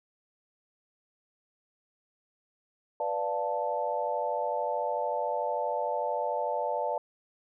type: chord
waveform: sine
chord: B half-diminished seventh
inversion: none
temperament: equal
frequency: 493.9 / 587.3 / 698.5 / 880 Hz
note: B4 / D5 / F5 / A5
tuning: 0 / 0 / 0 / 0 cents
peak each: -35 / -32 / -35 / -32 dBFS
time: 3-6.98 s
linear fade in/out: 2 ms
effects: none